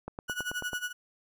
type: click train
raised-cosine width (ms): 1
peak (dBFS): -23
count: 7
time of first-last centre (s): 0.08-0.732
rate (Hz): 9.2
type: tone with tremolo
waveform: 35% pulse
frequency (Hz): 1467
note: F#6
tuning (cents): -15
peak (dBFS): -28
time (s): 0.28-0.93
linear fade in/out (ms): 20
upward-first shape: sine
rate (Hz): 11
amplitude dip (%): 85
effects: none